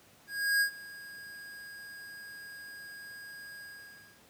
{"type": "tone with ADSR envelope", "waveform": "square", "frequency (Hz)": 1636, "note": "G#6", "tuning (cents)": -26, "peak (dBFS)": -24, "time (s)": [0.27, 4.23], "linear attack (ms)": 340, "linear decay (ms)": 91, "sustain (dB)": -21, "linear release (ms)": 610, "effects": ["pink hiss -60 dBFS RMS until 4.29 s", "high-pass 100 Hz 12 dB/octave"]}